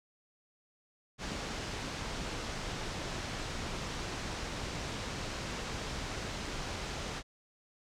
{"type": "low-pass noise", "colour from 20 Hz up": "pink", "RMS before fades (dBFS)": -39, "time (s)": [1.18, 7.23], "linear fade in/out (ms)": 50, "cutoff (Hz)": 6900, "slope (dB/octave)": 24, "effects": []}